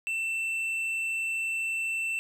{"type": "tone with tanh clipping", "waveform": "sine", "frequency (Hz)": 2676, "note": "E7", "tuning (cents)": 25, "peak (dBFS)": -29, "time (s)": [0.07, 2.19], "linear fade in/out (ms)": 0, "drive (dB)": 6, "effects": []}